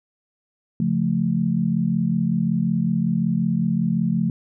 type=chord; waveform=sine; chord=Db augmented; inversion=none; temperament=equal; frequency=138.59 / 174.61 / 220 Hz; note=Db3 / F3 / A3; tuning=0 / 0 / 0 cents; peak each=-26 / -21 / -22 dBFS; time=0.8-4.3 s; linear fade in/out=2 ms; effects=none